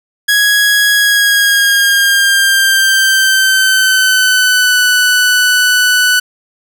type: tone with pitch glide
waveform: sawtooth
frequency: 1663 to 1490.1 Hz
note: G#6 to F#6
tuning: +2 to +12 cents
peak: -4 dBFS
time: 0.28-6.2 s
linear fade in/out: 10 ms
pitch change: -190 cents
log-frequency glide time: 0.94-4.79 s
effects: none